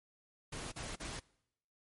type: noise bursts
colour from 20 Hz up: pink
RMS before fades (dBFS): -43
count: 3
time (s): 0.52-1.198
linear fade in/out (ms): 10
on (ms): 200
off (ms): 39
effects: noise-tail reverb RT60 0.8 s tail -23 dB re dry + MP3 48 kbps